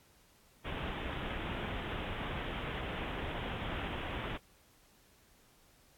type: low-pass noise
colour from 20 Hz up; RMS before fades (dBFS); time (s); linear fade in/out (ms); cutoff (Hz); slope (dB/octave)
pink; -39; 0.64-4.38; 20; 3500; 96
effects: pink hiss -65 dBFS RMS until 5.97 s + AAC 64 kbps